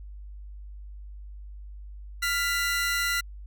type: tone pair together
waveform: sawtooth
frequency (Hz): 1396.9 / 1988.9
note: F6 / B6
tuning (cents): 0 / +12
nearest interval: tritone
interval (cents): 612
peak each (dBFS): -24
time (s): 2.22-3.21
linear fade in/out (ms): 10
effects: added 50 Hz sine -39 dBFS peak until 3.46 s